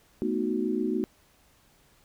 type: chord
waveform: sine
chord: B dominant seventh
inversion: third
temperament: equal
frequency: 220 / 246.9 / 311.1 / 370 Hz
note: A3 / B3 / D#4 / F#4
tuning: 0 / 0 / 0 / 0 cents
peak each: -31 / -31 / -31 / -30 dBFS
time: 0.22-1.04 s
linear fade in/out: 0 ms
effects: pink hiss -62 dBFS RMS until 2.04 s